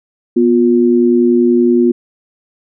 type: tone pair together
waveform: sine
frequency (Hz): 244.2 / 354.6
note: B3 / F4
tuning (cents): -19 / +26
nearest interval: tritone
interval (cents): 645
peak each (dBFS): -10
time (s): 0.36-1.92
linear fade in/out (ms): 10
effects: none